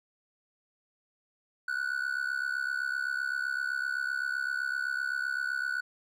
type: tone with amplitude modulation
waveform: triangle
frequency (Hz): 1480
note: F#6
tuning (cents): 0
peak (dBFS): -24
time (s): 1.68-5.81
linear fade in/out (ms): 5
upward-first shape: sine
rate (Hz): 67.8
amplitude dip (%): 85
effects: none